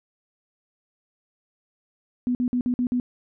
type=tone bursts; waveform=sine; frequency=246.9 Hz; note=B3; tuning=in tune; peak=-20 dBFS; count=6; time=2.27-2.999 s; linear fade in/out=0 ms; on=79 ms; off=51 ms; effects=none